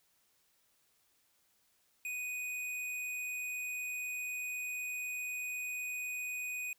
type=tone with hard clipping; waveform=sine; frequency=2487 Hz; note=D#7; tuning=1 cent flat; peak=-38 dBFS; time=2.05-6.73 s; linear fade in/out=2 ms; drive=15 dB; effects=white hiss -73 dBFS RMS until 6.78 s